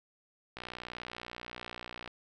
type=click train; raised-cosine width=0.3 ms; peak=-25 dBFS; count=92; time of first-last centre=0.57-2.077 s; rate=60.4 Hz; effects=none